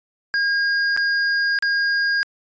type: tone with dropouts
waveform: square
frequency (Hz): 1624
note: G#6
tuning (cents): -39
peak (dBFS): -18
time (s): 0.34-2.23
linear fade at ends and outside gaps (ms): 0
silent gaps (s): 0.965-0.974 / 1.588-1.625
effects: resampled to 16000 Hz